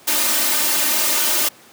white noise with comb filter, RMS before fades -18 dBFS, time 0.07-1.49 s, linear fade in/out 10 ms, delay 3.3 ms, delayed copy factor +0.95, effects pink hiss -46 dBFS RMS until 1.72 s + high-pass 200 Hz 12 dB/octave

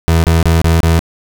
30% pulse tone bursts, 82.41 Hz, E2, in tune, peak -5 dBFS, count 5, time 0.08-0.992 s, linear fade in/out 0 ms, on 160 ms, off 28 ms, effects none

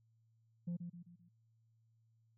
sine tone with echo, 173.4 Hz, F3, 12 cents flat, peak -35 dBFS, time 0.67-0.77 s, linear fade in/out 10 ms, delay 130 ms, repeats 4, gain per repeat -7 dB, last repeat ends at 1.29 s, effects tanh soft clip ceiling -36 dBFS + added 113 Hz sine -70 dBFS peak until 2.37 s

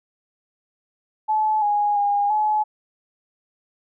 sine tone with pitch steps, 862 / 827 / 814 / 852 Hz, A5 / G#5 / G#5 / G#5, -36 / -8 / -35 / +44 cents, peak -17 dBFS, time 1.28-2.64 s, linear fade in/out 20 ms, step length 340 ms, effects none

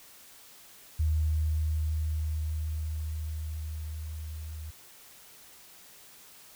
sine tone with level ramp, 77.78 Hz, D#2, in tune, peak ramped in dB -23 to -37 dBFS, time 0.99-4.71 s, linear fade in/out 10 ms, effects white hiss -53 dBFS RMS until 6.55 s

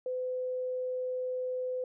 sine tone, 507 Hz, B4, 45 cents sharp, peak -31 dBFS, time 0.06-1.84 s, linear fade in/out 2 ms, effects none

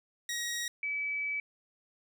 15% pulse / sine tone pair in turn, 1894 / 2295 Hz, A#6 / D7, +27 / -40 cents, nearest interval minor third, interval 333 cents, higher second, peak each -27 / -31 dBFS, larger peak first, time 0.29-0.68 / 0.83-1.4 s, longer second, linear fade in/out 2 ms, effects none

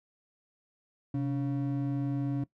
triangle ring-modulated tone, 207.7 Hz, G#3, in tune, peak -23 dBFS, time 1.14-2.44 s, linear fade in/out 5 ms, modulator 76.2 Hz, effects noise-tail reverb RT60 0.1 s tail -19 dB re dry

